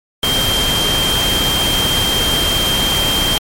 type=tone in noise; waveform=sine; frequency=3173 Hz; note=G7; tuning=20 cents sharp; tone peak=-15 dBFS; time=0.23-3.38 s; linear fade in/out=2 ms; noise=pink; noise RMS=-18 dBFS; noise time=0.23-3.38 s; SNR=0 dB; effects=MP3 64 kbps